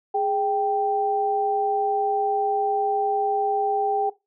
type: tone pair together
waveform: sine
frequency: 415.3 / 784 Hz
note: G#4 / G5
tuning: 0 / 0 cents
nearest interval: major seventh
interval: 1100 cents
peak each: -25 / -21 dBFS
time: 0.14-4.1 s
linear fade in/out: 10 ms
effects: noise-tail reverb RT60 0.2 s tail -17 dB re dry